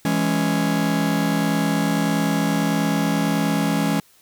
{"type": "chord", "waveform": "45% pulse", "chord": "C# minor", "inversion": "first", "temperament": "just", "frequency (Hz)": [166.31, 207.9, 277.2], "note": ["E3", "G#3", "C#4"], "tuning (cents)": [16, 2, 0], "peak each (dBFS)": -23, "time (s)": [0.05, 4], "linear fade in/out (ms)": 2, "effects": ["white hiss -55 dBFS RMS until 4.21 s"]}